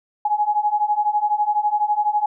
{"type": "beating tone pair", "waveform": "sine", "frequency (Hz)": [830.6, 842.6], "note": ["G#5", "G#5"], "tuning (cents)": [0, 25], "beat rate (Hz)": 12, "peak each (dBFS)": [-21, -19], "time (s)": [0.25, 2.26], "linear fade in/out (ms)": 5, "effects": []}